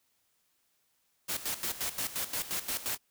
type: noise with tremolo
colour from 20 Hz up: white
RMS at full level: -33 dBFS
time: 1.28-2.98 s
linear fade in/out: 20 ms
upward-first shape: square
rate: 5.7 Hz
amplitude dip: 75%
effects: white hiss -74 dBFS RMS until 3.1 s